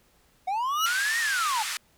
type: linear two-way sweep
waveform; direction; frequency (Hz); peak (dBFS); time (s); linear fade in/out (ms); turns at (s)
triangle; up then down; 723 to 1900 to 819; -23; 0.47-1.63; 10; 1.19
type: tone with exponential growth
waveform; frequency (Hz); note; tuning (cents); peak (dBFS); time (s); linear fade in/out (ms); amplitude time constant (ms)
30% pulse; 2908; F#7; -31; -18; 0.62-0.86; 5; 52
type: band-pass noise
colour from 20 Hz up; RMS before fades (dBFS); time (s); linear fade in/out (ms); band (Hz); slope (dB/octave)
pink; -32; 0.86-1.77; 0; 1300 to 11000; 24
effects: pink hiss -63 dBFS RMS until 1.97 s